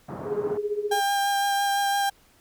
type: band-pass noise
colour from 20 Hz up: pink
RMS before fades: -36 dBFS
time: 0.08-0.58 s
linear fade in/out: 10 ms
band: 120 to 1200 Hz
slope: 24 dB/octave
type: tone with tremolo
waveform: sine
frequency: 415.3 Hz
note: G#4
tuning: in tune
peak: -21 dBFS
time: 0.24-1.01 s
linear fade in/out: 50 ms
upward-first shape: triangle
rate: 15 Hz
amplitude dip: 85%
type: tone with vibrato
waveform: 35% pulse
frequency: 800 Hz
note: G5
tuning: 35 cents sharp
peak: -20 dBFS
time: 0.91-2.1 s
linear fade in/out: 10 ms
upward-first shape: sine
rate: 5.9 Hz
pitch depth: 11 cents each way
effects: pink hiss -59 dBFS RMS until 2.4 s